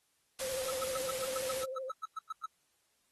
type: noise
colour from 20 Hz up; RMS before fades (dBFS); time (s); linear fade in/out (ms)
white; -40; 0.39-1.64; 2
type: tone with vibrato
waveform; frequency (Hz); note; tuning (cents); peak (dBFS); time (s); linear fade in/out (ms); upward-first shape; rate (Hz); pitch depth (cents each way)
sine; 523.3; C5; 0; -37; 0.41-1.9; 5; sine; 13; 44
type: tone bursts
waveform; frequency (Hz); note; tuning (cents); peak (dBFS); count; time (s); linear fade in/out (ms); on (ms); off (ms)
triangle; 1300; E6; -24; -33; 14; 0.68-2.46; 5; 25; 110
effects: white hiss -75 dBFS RMS until 3.11 s + AAC 32 kbps